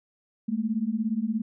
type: beating tone pair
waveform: sine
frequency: 210.8 / 227.8 Hz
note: G#3 / A#3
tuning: +26 / -40 cents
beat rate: 17 Hz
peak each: -28 / -27 dBFS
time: 0.48-1.42 s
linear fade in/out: 10 ms
effects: none